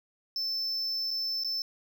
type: tone with dropouts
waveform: triangle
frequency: 5290 Hz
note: E8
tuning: 5 cents sharp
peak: -28 dBFS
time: 0.36-1.62 s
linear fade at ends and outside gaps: 1 ms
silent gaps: 1.107-1.111 / 1.436-1.446 s
effects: none